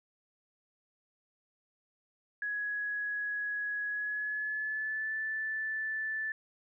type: tone with pitch glide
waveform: sine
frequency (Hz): 1674 to 1755.2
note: G#6 to A6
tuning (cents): +13 to -5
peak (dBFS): -32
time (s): 2.42-6.32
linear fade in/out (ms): 2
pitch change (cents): +82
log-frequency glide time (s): 3.88-5.14
effects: none